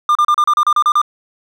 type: tone bursts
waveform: triangle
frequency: 1200 Hz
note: D6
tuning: 37 cents sharp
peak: -7 dBFS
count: 10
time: 0.09-1.016 s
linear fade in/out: 2 ms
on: 62 ms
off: 34 ms
effects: none